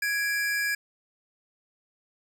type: tone pair together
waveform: square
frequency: 1661 / 2349 Hz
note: G#6 / D7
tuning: 0 / 0 cents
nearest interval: tritone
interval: 600 cents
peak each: -27 / -32 dBFS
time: 0.02-0.75 s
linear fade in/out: 5 ms
effects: none